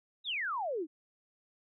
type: exponential sweep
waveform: sine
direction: down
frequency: 3951 to 288.2 Hz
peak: -32 dBFS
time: 0.24-0.87 s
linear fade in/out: 50 ms
effects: none